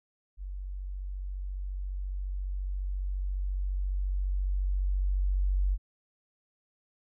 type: tone with level ramp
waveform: sine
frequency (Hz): 47.24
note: F#1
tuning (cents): +37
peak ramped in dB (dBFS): -35 to -23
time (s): 0.37-5.78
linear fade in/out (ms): 50
effects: none